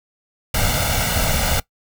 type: noise with comb filter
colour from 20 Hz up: pink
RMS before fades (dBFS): -19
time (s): 0.54-1.6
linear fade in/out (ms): 5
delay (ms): 1.4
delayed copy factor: +0.75
effects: noise-tail reverb RT60 0.1 s tail -20 dB re dry